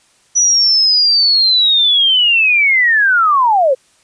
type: linear sweep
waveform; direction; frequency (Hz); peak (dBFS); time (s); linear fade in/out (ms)
sine; down; 5920 to 493.9; -8; 0.35-3.75; 20
effects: white hiss -53 dBFS RMS until 4.03 s + resampled to 22050 Hz